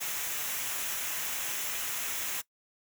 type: noise with comb filter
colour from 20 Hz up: white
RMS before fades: -34 dBFS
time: 0-2.42 s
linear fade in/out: 20 ms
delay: 0.22 ms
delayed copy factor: -0.5
effects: noise-tail reverb RT60 0.1 s tail -20 dB re dry